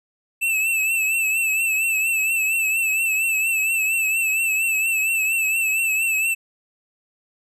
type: tone with vibrato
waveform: square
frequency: 2637 Hz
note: E7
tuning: in tune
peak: -19 dBFS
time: 0.41-6.35 s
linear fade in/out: 20 ms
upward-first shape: triangle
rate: 4.3 Hz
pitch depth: 63 cents each way
effects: none